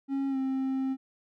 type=tone with pitch glide; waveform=triangle; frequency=273.3 to 265.2 Hz; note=C#4 to C4; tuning=-24 to +23 cents; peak=-25 dBFS; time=0.08-0.97 s; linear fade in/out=50 ms; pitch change=-53 cents; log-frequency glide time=0.29-0.37 s; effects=none